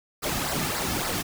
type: noise with flanger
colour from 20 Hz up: pink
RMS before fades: -28 dBFS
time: 0.22-1.23 s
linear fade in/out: 20 ms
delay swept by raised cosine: 0.3 to 2.1 ms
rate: 3.6 Hz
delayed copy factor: -0.65
effects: none